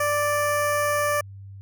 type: tone with notch filter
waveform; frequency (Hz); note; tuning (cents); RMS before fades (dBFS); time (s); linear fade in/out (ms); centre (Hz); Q
15% pulse; 587.3; D5; 0; -23; 0-1.21; 5; 3700; 0.72
effects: added 98 Hz sine -38 dBFS peak until 1.61 s